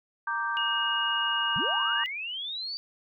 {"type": "chord", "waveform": "sine", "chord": "G minor", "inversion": "first", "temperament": "equal", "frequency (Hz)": [932.3, 1174.7, 1568], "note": ["Bb5", "D6", "G6"], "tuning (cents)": [0, 0, 0], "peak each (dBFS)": [-33, -32, -30], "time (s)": [0.27, 2.04], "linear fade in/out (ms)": 5}
{"type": "tone", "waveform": "sine", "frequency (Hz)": 2866, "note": "F7", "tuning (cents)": 44, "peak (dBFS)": -28, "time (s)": [0.57, 2.06], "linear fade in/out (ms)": 0}
{"type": "linear sweep", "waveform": "sine", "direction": "up", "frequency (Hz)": [112.8, 4662], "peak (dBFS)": -32, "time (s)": [1.56, 2.77], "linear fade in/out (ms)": 0}
{"effects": []}